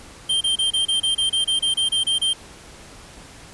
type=tone bursts; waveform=square; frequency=3155 Hz; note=G7; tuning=10 cents sharp; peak=-18 dBFS; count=14; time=0.29-2.334 s; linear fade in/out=10 ms; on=120 ms; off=28 ms; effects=pink hiss -43 dBFS RMS until 3.53 s + resampled to 24000 Hz